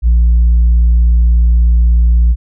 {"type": "tone", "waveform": "sine", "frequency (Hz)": 58.27, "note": "A#1", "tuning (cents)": 0, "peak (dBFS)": -3, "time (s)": [0.02, 2.36], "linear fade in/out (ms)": 50, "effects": ["tanh soft clip ceiling -4 dBFS"]}